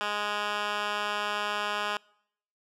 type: tone with band-pass filter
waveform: 10% pulse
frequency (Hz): 207.4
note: G#3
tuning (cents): -2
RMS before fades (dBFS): -31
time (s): 0.01-1.97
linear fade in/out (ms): 0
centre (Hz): 2000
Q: 1.2
effects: noise-tail reverb RT60 0.7 s tail -25 dB re dry